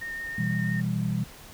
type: tone with vibrato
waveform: sine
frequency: 1834 Hz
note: A#6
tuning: 29 cents flat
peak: -32 dBFS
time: 0.01-0.81 s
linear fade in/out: 10 ms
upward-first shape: sine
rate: 6 Hz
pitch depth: 12 cents each way
type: chord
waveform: sine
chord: E minor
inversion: second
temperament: equal with one note detuned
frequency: 123.47 / 164.81 / 197.13 Hz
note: B2 / E3 / G3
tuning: 0 / 0 / +10 cents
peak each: -29 dBFS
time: 0.38-1.24 s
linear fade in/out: 5 ms
effects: pink hiss -47 dBFS RMS until 1.53 s